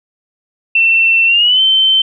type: tone with pitch glide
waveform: sine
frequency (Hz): 2691 to 3091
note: E7 to G7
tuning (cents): +35 to -25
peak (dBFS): -7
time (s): 0.75-2.02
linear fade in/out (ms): 5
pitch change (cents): +240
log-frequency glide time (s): 1.26-1.61
effects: none